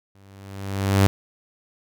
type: tone with exponential growth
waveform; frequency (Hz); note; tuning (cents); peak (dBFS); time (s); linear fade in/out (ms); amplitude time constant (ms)
sawtooth; 98; G2; 0; -8; 0.15-1.07; 0; 200
effects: none